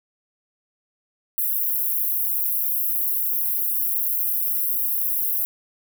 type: high-pass noise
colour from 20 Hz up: pink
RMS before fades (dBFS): -23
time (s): 1.38-5.45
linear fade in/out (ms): 0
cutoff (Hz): 12000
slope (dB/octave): 48
effects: none